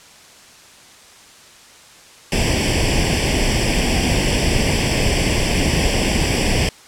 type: noise with comb filter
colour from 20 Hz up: pink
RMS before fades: -17 dBFS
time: 2.32-6.69 s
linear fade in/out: 2 ms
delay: 0.38 ms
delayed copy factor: +0.85
effects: white hiss -44 dBFS RMS until 6.87 s + low-pass 8000 Hz 12 dB/octave